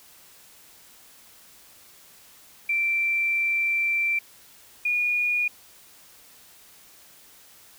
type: tone pair in turn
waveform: sine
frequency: 2347 / 2442 Hz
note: D7 / D#7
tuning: -2 / -33 cents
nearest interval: minor second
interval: 69 cents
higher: second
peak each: -21 dBFS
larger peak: neither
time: 2.69-4.19 / 4.85-5.48 s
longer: first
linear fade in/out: 5 ms
effects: white hiss -52 dBFS RMS until 7.78 s